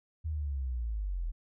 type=linear sweep; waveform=sine; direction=down; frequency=80.7 to 38.89 Hz; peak=-31 dBFS; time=0.24-1.32 s; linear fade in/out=20 ms; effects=none